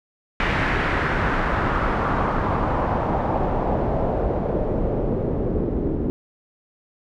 pink noise with low-pass filter sweep, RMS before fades -22 dBFS, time 0.4-6.1 s, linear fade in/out 0 ms, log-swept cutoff 2100 to 350 Hz, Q 1.9, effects none

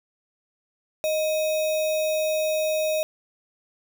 sine tone with sample-and-hold, 622.3 Hz, D#5, in tune, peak -21 dBFS, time 1.04-3.03 s, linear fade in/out 0 ms, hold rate 3150 Hz, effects none

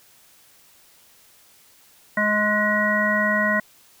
harmonic tone with a mistuned harmonic, 210 Hz, G#3, 19 cents sharp, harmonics 1 / 3 / 5 / 7 / 9, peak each -25 / -25 / -27 / -26 / -21 dBFS, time 2.17-3.6 s, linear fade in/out 5 ms, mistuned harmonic 9, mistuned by +15 cents, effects white hiss -54 dBFS RMS until 4 s

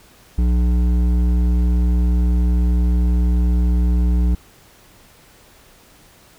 sine tone with hard clipping, 60 Hz, B1, 49 cents flat, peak -15 dBFS, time 0.38-4.35 s, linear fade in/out 5 ms, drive 10 dB, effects pink hiss -49 dBFS RMS until 6.38 s

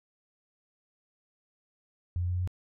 sine tone with pitch steps, 87.9 / 88.61 / 89.33 / 90.06 / 90.79 Hz, F2 / F2 / F2 / F#2 / F#2, +12 / +26 / +40 / -46 / -32 cents, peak -27 dBFS, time 2.16-2.475 s, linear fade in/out 0 ms, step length 63 ms, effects none

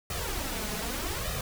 pink noise with flanger, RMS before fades -33 dBFS, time 0.1-1.41 s, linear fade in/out 2 ms, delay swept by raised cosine 1.6 to 4.8 ms, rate 0.82 Hz, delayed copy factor +0.7, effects none

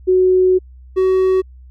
sine / triangle tone pair in turn, 370 / 375.8 Hz, F#4 / F#4, 0 / +27 cents, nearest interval unison, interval 27 cents, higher second, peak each -9 / -9 dBFS, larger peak neither, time 0.07-0.59 / 0.96-1.42 s, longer first, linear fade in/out 20 ms, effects added 63 Hz sine -37 dBFS peak until 1.7 s

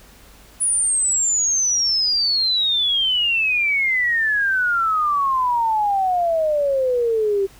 sine exponential sweep, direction down, 9956 to 385.1 Hz, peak -16 dBFS, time 0.6-7.47 s, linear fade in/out 20 ms, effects added 50 Hz sine -50 dBFS peak until 7.59 s + pink hiss -48 dBFS RMS until 7.59 s

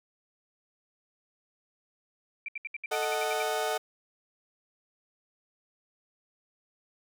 sine tone bursts, 2349 Hz, D7, in tune, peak -33 dBFS, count 11, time 2.46-3.424 s, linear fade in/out 2 ms, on 24 ms, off 70 ms
30% pulse chord, D# diminished, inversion second, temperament equal, 440 / 622.3 / 740 Hz, A4 / D#5 / F#5, 0 / 0 / 0 cents, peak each -30 dBFS, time 2.91-3.78 s, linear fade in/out 10 ms
effects none

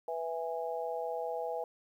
harmonic tone, 164.81 Hz, E3, in tune, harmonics 3 / 4 / 5, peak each -37 / -38 / -39 dBFS, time 0.08-1.64 s, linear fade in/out 2 ms, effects 11-bit

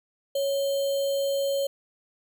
sine tone with sample-and-hold, 554.4 Hz, C#5, in tune, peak -23 dBFS, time 0.35-1.67 s, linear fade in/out 5 ms, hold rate 3675 Hz, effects none

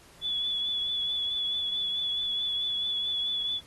sine tone with vibrato, 3422 Hz, A7, 49 cents flat, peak -27 dBFS, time 0.21-3.61 s, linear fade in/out 50 ms, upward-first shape triangle, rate 4.6 Hz, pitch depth 32 cents each way, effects pink hiss -55 dBFS RMS until 3.66 s + AAC 32 kbps

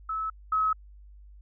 sine tone pair in turn, 1300 / 1282.8 Hz, E6 / E6, -24 / -48 cents, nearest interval unison, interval 24 cents, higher first, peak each -28 / -22 dBFS, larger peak second, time 0.09-0.3 / 0.52-0.73 s, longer neither, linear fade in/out 5 ms, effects added 50 Hz sine -47 dBFS peak until 1.41 s

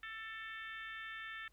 harmonic tone, 443.6 Hz, A4, 14 cents sharp, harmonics 3 / 4 / 5 / 6 / 7 / 8, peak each -51 / -46 / -53 / -56 / -58 / -57 dBFS, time 0.03-1.48 s, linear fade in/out 2 ms, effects added 50 Hz sine -70 dBFS peak until 1.52 s + pink hiss -75 dBFS RMS until 1.52 s

